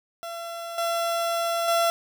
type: tone with level steps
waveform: 30% pulse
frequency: 677 Hz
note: E5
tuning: 46 cents sharp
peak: -30 / -21 / -17 dBFS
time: 0.23-1.9 s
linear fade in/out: 0 ms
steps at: 0.78 / 1.68 s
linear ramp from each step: 2 ms
effects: none